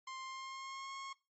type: tone with pitch glide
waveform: sawtooth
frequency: 1052 to 1086.6 Hz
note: C6 to C#6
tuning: +9 to -35 cents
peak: -40 dBFS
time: 0.07-1.13 s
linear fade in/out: 5 ms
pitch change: +56 cents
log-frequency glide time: 0.22-0.93 s
effects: noise-tail reverb RT60 0.3 s tail -21 dB re dry + MP3 32 kbps